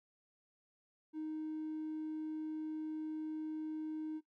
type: tone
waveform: triangle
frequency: 311.5 Hz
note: D#4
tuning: 2 cents sharp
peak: -35 dBFS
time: 1.13-4.21 s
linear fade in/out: 50 ms
effects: noise-tail reverb RT60 0.1 s tail -19 dB re dry + tanh soft clip ceiling -35 dBFS